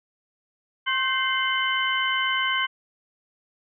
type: tone cluster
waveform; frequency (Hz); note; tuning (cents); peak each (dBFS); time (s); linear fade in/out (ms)
sine; 1064 / 1548 / 2090 / 3038; C6 / G6 / C7 / F#7; +29 / -22 / -2 / +45; -27; 0.86-2.67; 20
effects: none